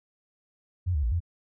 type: tone with pitch steps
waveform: sine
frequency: 90.2 / 73.3 / 57.6 / 85.2 Hz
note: F#2 / D2 / A#1 / F2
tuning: -44 / -3 / -20 / -42 cents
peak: -23 dBFS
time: 0.86-1.204 s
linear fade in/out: 20 ms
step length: 86 ms
effects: none